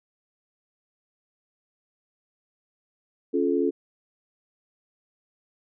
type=chord; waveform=sine; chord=Db augmented; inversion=none; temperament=equal with one note detuned; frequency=277.2 / 349.2 / 432.7 Hz; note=Db4 / F4 / A4; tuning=0 / 0 / -29 cents; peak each=-25 dBFS; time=3.33-3.71 s; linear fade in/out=20 ms; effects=none